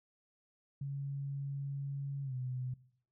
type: tone with pitch glide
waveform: sine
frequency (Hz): 139.4 to 127.09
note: C#3 to C3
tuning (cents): +10 to -50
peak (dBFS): -36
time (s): 0.81-2.74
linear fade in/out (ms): 5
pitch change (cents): -160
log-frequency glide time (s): 2.23-2.35
effects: noise-tail reverb RT60 0.6 s tail -19 dB re dry